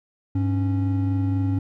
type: tone pair together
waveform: triangle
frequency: 100.03 / 276 Hz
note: G2 / C#4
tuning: +36 / -7 cents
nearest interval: octave + tritone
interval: 1757 cents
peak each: -19 / -23 dBFS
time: 0.35-1.59 s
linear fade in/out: 5 ms
effects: none